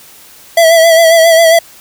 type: tone with vibrato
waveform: square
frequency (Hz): 659.3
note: E5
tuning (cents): 0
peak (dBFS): -4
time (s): 0.57-1.59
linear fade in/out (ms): 5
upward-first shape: sine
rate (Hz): 7.4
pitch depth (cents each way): 40
effects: white hiss -38 dBFS RMS until 1.8 s